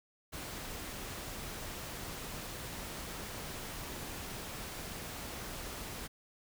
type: noise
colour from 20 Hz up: pink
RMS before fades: -43 dBFS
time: 0.32-6.08 s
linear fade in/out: 20 ms
effects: none